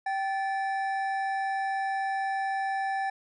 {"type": "tone pair together", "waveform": "triangle", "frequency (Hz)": [778, 1744.4], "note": ["G5", "A6"], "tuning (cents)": [-13, -15], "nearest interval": "octave + major second", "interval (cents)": 1398, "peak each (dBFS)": [-26, -33], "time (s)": [0.06, 3.1], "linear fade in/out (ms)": 5, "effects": ["resampled to 24000 Hz"]}